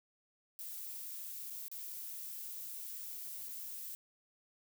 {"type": "noise with dropouts", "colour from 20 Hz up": "violet", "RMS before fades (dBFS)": -45, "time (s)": [0.59, 3.95], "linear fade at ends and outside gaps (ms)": 0, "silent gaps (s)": [[1.5, 1.505], [1.682, 1.715], [3.487, 3.491]], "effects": []}